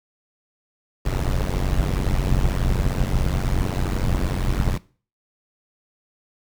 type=noise with amplitude modulation; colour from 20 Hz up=brown; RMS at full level=-17 dBFS; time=1.05-4.78 s; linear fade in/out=10 ms; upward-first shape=sine; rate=92.7 Hz; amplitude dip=100%; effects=noise-tail reverb RT60 0.4 s tail -20 dB re dry